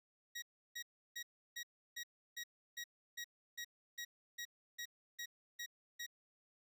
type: tone bursts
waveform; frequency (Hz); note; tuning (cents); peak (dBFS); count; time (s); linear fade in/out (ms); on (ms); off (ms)
20% pulse; 1901; A#6; +33; -38; 15; 0.35-6.065; 10; 73; 330
effects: none